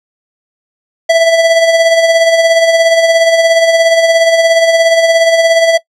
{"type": "tone with tremolo", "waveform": "square", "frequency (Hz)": 661, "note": "E5", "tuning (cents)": 5, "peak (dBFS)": -4, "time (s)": [1.09, 5.78], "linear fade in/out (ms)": 10, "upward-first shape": "sine", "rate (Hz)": 17, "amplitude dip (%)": 45, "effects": ["noise-tail reverb RT60 0.1 s tail -20 dB re dry", "low-pass 7000 Hz 12 dB/octave"]}